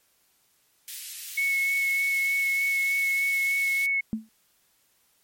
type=high-pass noise; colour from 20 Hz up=white; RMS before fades=-38 dBFS; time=0.88-3.86 s; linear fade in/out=0 ms; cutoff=2100 Hz; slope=24 dB/octave
type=tone with vibrato; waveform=sine; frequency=2200 Hz; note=C#7; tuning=14 cents flat; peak=-22 dBFS; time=1.37-4.01 s; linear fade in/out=10 ms; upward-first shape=sine; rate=3.3 Hz; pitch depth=12 cents each way
type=tone with exponential decay; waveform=sine; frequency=220.2 Hz; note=A3; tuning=2 cents sharp; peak=-21 dBFS; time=4.13-4.29 s; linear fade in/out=0 ms; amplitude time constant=34 ms
effects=white hiss -66 dBFS RMS until 5.23 s + MP3 64 kbps